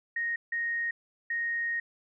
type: tone bursts at uneven times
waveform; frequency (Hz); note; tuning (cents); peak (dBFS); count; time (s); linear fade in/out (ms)
sine; 1864.7; A#6; 0; -28; 3; 0.16-0.36 / 0.52-0.91 / 1.3-1.8; 5
effects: none